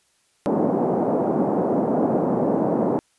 pink band-pass noise, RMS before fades -21 dBFS, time 0.46-2.99 s, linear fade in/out 0 ms, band 190 to 760 Hz, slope 24 dB/octave, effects white hiss -64 dBFS RMS until 3.18 s + resampled to 24000 Hz

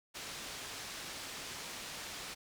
white low-pass noise, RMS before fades -45 dBFS, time 0.14-2.35 s, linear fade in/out 20 ms, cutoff 6000 Hz, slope 12 dB/octave, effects none

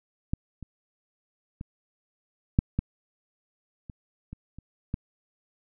clicks, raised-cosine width 5 ms, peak -14 / -27 / -24 / -6 / -12 / -27 / -26 / -30 / -16 dBFS, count 9, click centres 0.335 / 0.627 / 1.611 / 2.589 / 2.79 / 3.898 / 4.33 / 4.586 / 4.941 s, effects none

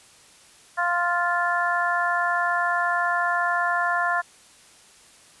harmonic tone, 349.2 Hz, F4, in tune, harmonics 2 / 3 / 4 / 5, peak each -26 / -26 / -26 / -26 dBFS, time 0.77-4.22 s, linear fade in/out 20 ms, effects white hiss -52 dBFS RMS until 5.4 s + resampled to 24000 Hz

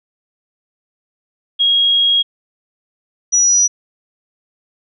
sine tone pair in turn, 3284 / 5851 Hz, G#7 / F#8, -20 / -20 cents, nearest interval minor seventh, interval 1000 cents, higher second, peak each -10 / -9 dBFS, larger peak second, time 1.59-2.23 / 3.32-3.68 s, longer first, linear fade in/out 20 ms, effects none

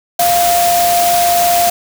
sine tone in noise, 698.5 Hz, F5, in tune, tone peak -10 dBFS, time 0.19-1.7 s, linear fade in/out 5 ms, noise white, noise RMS -17 dBFS, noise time 0.19-1.7 s, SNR +4 dB, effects none

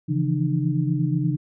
sine tone cluster, 137.6 / 161.4 / 169.8 / 302.5 Hz, C#3 / E3 / F3 / D#4, -12 / -36 / -48 / -49 cents, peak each -23 / -25 / -27 / -27 dBFS, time 0.08-1.37 s, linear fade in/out 20 ms, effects none

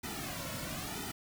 pink noise with flanger, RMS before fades -40 dBFS, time 0.03-1.12 s, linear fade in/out 10 ms, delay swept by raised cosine 1.8 to 2.51 ms, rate 1 Hz, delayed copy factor -1, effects none

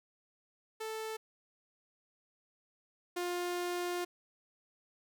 sawtooth tone pair in turn, 440 / 353.5 Hz, A4 / F4, 0 / +21 cents, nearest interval major third, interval 379 cents, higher first, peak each -34 / -30 dBFS, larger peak second, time 0.8-1.17 / 3.16-4.05 s, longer second, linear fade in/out 10 ms, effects none

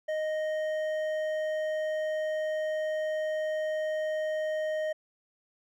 triangle tone with hard clipping, 621 Hz, D#5, 3 cents flat, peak -30 dBFS, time 0.08-4.93 s, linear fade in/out 10 ms, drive 11 dB, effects none

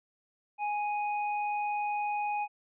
square tone, 830.6 Hz, G#5, in tune, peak -30 dBFS, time 0.58-2.48 s, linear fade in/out 50 ms, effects resampled to 8000 Hz

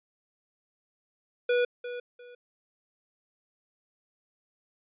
square tone with echo, 488 Hz, B4, 21 cents flat, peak -23 dBFS, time 1.49-1.65 s, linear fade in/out 5 ms, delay 350 ms, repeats 2, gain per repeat -12 dB, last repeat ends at 2.35 s, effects resampled to 8000 Hz

